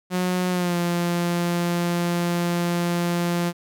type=tone with pitch glide; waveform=sawtooth; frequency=181.5 to 173.3 Hz; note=F#3 to F3; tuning=-33 to -13 cents; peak=-17 dBFS; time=0.1-3.53 s; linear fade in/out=50 ms; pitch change=-80 cents; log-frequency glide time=0.5-0.77 s; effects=none